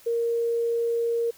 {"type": "tone", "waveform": "sine", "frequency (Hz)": 466.2, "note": "A#4", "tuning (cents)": 0, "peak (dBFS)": -22, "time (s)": [0.06, 1.31], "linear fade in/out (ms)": 10, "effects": ["white hiss -53 dBFS RMS until 1.37 s"]}